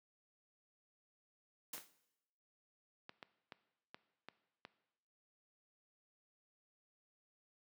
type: noise with exponential decay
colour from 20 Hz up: white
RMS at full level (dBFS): -42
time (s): 1.73-1.93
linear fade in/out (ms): 5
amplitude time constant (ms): 42
type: clicks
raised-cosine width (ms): 0.3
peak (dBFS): -33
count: 7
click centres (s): 1.78 / 3.094 / 3.228 / 3.522 / 3.945 / 4.286 / 4.651
effects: noise-tail reverb RT60 0.9 s tail -17 dB re dry + high-pass 150 Hz 12 dB/octave